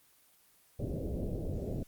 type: low-pass noise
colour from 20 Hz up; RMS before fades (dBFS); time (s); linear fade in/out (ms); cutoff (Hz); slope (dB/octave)
pink; -36; 0.79-1.83; 5; 600; 48
effects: white hiss -65 dBFS RMS until 1.87 s + Opus 24 kbps